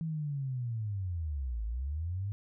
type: linear two-way sweep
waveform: sine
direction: down then up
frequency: 164.81 to 52.3 to 104 Hz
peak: -32 dBFS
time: 0.01-2.32 s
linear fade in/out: 0 ms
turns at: 1.64 s
effects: none